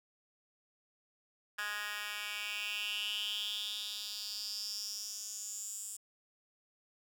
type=tone with high-pass filter sweep; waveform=10% pulse; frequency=207.7 Hz; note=G#3; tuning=in tune; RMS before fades=-40 dBFS; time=1.58-5.97 s; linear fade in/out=10 ms; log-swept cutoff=1700 to 8100 Hz; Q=5.6; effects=none